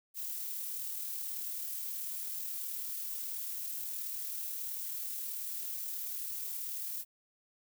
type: noise with amplitude modulation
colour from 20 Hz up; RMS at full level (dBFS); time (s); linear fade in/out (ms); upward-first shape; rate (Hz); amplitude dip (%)
violet; -38; 0.14-7.05; 50; sine; 38.5; 25
effects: none